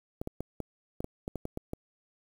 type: clicks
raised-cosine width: 2 ms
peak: -21 dBFS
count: 11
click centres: 0.215 / 0.274 / 0.406 / 0.603 / 1.005 / 1.044 / 1.279 / 1.357 / 1.454 / 1.574 / 1.734 s
effects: 8-bit